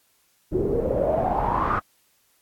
pink noise with low-pass filter sweep, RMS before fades -23 dBFS, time 0.51-1.8 s, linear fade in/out 20 ms, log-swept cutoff 340 to 1300 Hz, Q 8.2, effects white hiss -64 dBFS RMS until 2.41 s + AAC 64 kbps

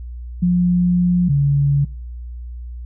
sine tone pair in turn, 177.6 / 141.52 Hz, F3 / C#3, +29 / +36 cents, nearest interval major third, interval 393 cents, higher first, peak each -12 dBFS, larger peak neither, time 0.42-1.29 / 1.29-1.85 s, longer first, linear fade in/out 10 ms, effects noise-tail reverb RT60 0.6 s tail -26 dB re dry + added 60 Hz sine -28 dBFS peak until 2.85 s

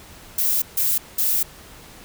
violet noise bursts at uneven times, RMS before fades -20 dBFS, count 3, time 0.38-0.62 / 0.77-0.98 / 1.18-1.43 s, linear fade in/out 5 ms, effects pink hiss -44 dBFS RMS until 2.04 s

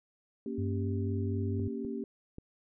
sine chord, G diminished, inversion first, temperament equal, 233.1 / 277.2 / 392 Hz, Bb3 / Db4 / G4, 0 / 0 / 0 cents, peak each -37 / -39 / -39 dBFS, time 0.46-2.04 s, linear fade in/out 2 ms
sine tone, 98 Hz, G2, in tune, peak -31 dBFS, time 0.58-1.68 s, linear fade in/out 5 ms
clicks, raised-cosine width 3 ms, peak -30 dBFS, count 3, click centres 1.598 / 1.849 / 2.384 s
effects none

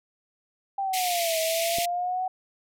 sine exponential two-way sweep, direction down then up, 795 to 641 to 751 Hz, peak -25 dBFS, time 0.78-2.28 s, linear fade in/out 5 ms, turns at 1.39 s
pink band-pass noise, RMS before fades -30 dBFS, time 0.93-1.86 s, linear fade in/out 10 ms, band 2000 to 16000 Hz, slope 96 dB/octave
click, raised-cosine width 2 ms, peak -22 dBFS, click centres 1.785 s
effects none

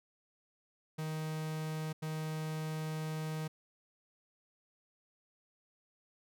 45% pulse tone bursts at uneven times, 156.6 Hz, D#3, 11 cents sharp, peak -36 dBFS, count 2, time 0.98-1.93 / 2.02-3.48 s, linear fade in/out 10 ms, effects none

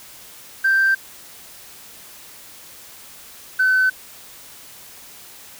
sine tone pair in turn, 1568 / 1519 Hz, G6 / F#6, 0 / +45 cents, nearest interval minor second, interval 55 cents, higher first, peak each -12 dBFS, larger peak neither, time 0.64-0.95 / 3.59-3.9 s, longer neither, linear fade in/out 10 ms, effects tanh soft clip ceiling -10 dBFS + white hiss -42 dBFS RMS until 5.59 s

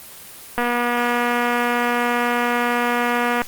click train, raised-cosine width 0.5 ms, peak -6 dBFS, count 685, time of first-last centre 0.58-3.418 s, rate 241 Hz, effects white hiss -39 dBFS RMS until 3.47 s + Opus 24 kbps

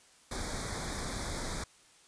pink band-stop noise, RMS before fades -37 dBFS, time 0.31-1.64 s, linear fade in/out 5 ms, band 2300 to 3400 Hz, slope 96 dB/octave, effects white hiss -61 dBFS RMS until 2.07 s + resampled to 22050 Hz

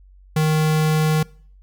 square tone, 155.56 Hz, D#3, in tune, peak -16 dBFS, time 0.36-1.23 s, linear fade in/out 5 ms, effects noise-tail reverb RT60 0.5 s tail -23 dB re dry + added 47 Hz sine -45 dBFS peak until 1.62 s

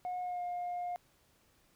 sine tone with pitch glide, 724 to 709.9 Hz, F#5 to F5, -38 to +28 cents, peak -33 dBFS, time 0.05-0.96 s, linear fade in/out 0 ms, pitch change -34 cents, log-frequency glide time 0.21-0.42 s, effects tanh soft clip ceiling -33 dBFS + pink hiss -69 dBFS RMS until 1.75 s

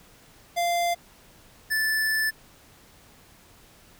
square tone pair in turn, 693 / 1751.3 Hz, F5 / A6, -14 / -9 cents, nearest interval octave + major third, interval 1605 cents, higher second, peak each -23 dBFS, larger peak neither, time 0.56-0.95 / 1.7-2.31 s, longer second, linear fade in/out 20 ms, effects pink hiss -54 dBFS RMS until 3.99 s

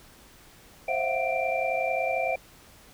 sine tone cluster, 528 / 655 / 686 / 742 / 2360 Hz, C5 / E5 / F5 / F#5 / D7, +16 / -11 / -31 / +5 / +8 cents, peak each -31 dBFS, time 0.88-2.36 s, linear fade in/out 5 ms, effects pink hiss -53 dBFS RMS until 2.93 s

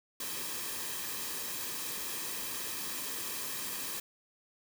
white noise with comb filter, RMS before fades -38 dBFS, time 0.2-4 s, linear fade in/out 5 ms, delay 1.4 ms, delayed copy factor -0.55, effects none

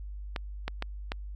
clicks, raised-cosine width 0.3 ms, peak -16 dBFS, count 4, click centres 0.362 / 0.68 / 0.824 / 1.119 s, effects added 50 Hz sine -37 dBFS peak until 1.35 s

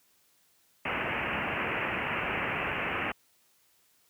white low-pass noise, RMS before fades -32 dBFS, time 0.85-3.12 s, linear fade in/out 5 ms, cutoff 2800 Hz, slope 96 dB/octave, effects white hiss -67 dBFS RMS until 4.09 s + high-pass 60 Hz 12 dB/octave

